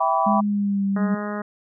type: chord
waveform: sine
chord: E minor seventh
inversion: none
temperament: equal with one note detuned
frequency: 659.3 / 784 / 987.8 / 1146.5 Hz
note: E5 / G5 / B5 / D6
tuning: 0 / 0 / 0 / -42 cents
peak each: -24 / -22 / -22 / -24 dBFS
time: 0-0.41 s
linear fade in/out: 10 ms
type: tone with pitch glide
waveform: sine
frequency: 207.7 to 197.06 Hz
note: G#3 to G3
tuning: 0 to +9 cents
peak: -19 dBFS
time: 0.26-1.15 s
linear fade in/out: 10 ms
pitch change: -91 cents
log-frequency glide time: 0.4-0.85 s
type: harmonic tone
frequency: 207.6 Hz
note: G#3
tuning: in tune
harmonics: 1 / 2 / 3 / 4 / 5 / 6 / 7 / 8 / 9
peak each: -28 / -34 / -33 / -38 / -38 / -35 / -39 / -41 / -42 dBFS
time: 0.96-1.42 s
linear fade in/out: 5 ms
effects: none